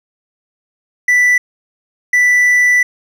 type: tone bursts at uneven times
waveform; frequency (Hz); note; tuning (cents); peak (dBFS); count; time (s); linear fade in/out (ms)
triangle; 1975.5; B6; 0; -6; 2; 1.08-1.38 / 2.13-2.83; 5
effects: none